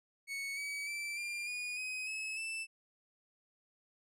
40% pulse tone with pitch steps, 2217 / 2274 / 2333 / 2393 / 2454 / 2517 / 2582 / 2649 Hz, C#7 / C#7 / D7 / D7 / D#7 / D#7 / E7 / E7, 0 / +44 / -12 / +32 / -25 / +19 / -37 / +8 cents, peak -37 dBFS, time 0.27-2.67 s, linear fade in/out 50 ms, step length 300 ms, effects low-pass 12000 Hz 12 dB/octave

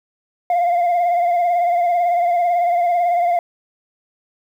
sine tone with vibrato, 699 Hz, F5, 1 cent sharp, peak -11 dBFS, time 0.5-3.39 s, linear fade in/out 2 ms, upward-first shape sine, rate 18 Hz, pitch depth 43 cents each way, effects tanh soft clip ceiling -13 dBFS + 8-bit

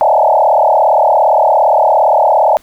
sine tone with frequency modulation, 740 Hz, F#5, in tune, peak -6 dBFS, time 0.01-2.57 s, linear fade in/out 0 ms, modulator 37.4 Hz, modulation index 4.2, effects pink hiss -47 dBFS RMS until 2.62 s

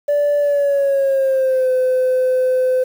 sine tone with pitch glide, 581 to 511.7 Hz, D5 to C5, -19 to -39 cents, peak -11 dBFS, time 0.08-2.84 s, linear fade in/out 10 ms, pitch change -220 cents, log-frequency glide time 0.39-1.71 s, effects tanh soft clip ceiling -11 dBFS + 7-bit

